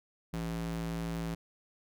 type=tone with high-pass filter; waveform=square; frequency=56.1 Hz; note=A1; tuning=34 cents sharp; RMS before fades=-36 dBFS; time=0.33-1.35 s; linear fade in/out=10 ms; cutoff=120 Hz; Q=2.9; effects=none